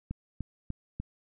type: click train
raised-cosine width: 5 ms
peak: -22 dBFS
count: 4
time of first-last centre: 0.11-1 s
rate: 3.37 Hz
effects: none